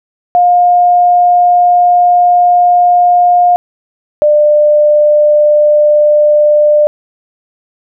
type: tone pair in turn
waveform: sine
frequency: 710 / 597 Hz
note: F5 / D5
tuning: +28 / +28 cents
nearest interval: minor third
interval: 300 cents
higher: first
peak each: -4 dBFS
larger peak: neither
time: 0.35-3.56 / 4.22-6.87 s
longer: first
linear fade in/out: 0 ms
effects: none